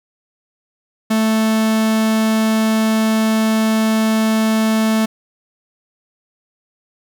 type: tone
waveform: 45% pulse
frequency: 220 Hz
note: A3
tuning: in tune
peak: -13 dBFS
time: 1.1-5.06 s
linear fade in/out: 10 ms
effects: none